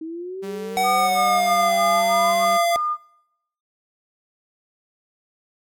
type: exponential sweep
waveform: sine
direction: up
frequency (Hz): 315 to 1100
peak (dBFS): -28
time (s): 0.01-2.45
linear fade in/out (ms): 5
type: tone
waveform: sawtooth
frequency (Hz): 193.3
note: G3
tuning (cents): -24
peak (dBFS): -28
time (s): 0.42-2.58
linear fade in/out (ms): 20
type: tone with pitch glide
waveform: square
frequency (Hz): 752 to 685.6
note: F#5 to F5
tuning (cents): +28 to -32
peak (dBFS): -18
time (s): 0.77-2.76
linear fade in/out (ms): 0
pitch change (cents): -160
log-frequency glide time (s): 0.94-1.7
type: tone bursts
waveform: sine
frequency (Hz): 1214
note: D#6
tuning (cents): -43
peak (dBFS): -20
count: 7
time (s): 0.83-2.972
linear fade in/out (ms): 50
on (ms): 270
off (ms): 42
effects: noise-tail reverb RT60 0.8 s tail -23 dB re dry + MP3 96 kbps